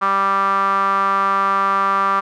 sawtooth tone with band-pass filter, 196 Hz, G3, in tune, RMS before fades -17 dBFS, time 0.01-2.21 s, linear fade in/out 20 ms, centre 1200 Hz, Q 7.1, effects none

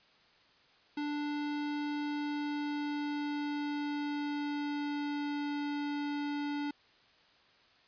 square tone with pitch glide, 293.7 to 290.3 Hz, D4 to D4, 0 to -20 cents, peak -34 dBFS, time 0.97-6.71 s, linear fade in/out 5 ms, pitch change -20 cents, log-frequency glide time 2.04-5.6 s, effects white hiss -64 dBFS RMS until 7.87 s + resampled to 11025 Hz

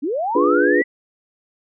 sine linear sweep, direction up, 250 to 2000 Hz, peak -19 dBFS, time 0.02-0.84 s, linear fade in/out 20 ms
sine chord, D diminished seventh, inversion none, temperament equal, 293.7 / 349.2 / 415.3 / 493.9 Hz, D4 / F4 / Ab4 / Cb5, 0 / 0 / 0 / 0 cents, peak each -19 dBFS, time 0.35-0.82 s, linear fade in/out 5 ms
effects none

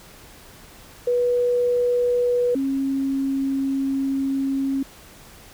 sine tone pair in turn, 488.1 / 271.3 Hz, B4 / C#4, -20 / -37 cents, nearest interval minor seventh, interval 1017 cents, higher first, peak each -17 / -20 dBFS, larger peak first, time 1.07-2.55 / 2.55-4.83 s, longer second, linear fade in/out 5 ms, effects pink hiss -46 dBFS RMS until 5.53 s

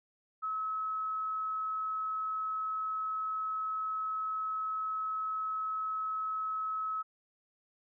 sine tone, 1289 Hz, E6, 39 cents flat, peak -32 dBFS, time 0.42-7.03 s, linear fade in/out 20 ms, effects none

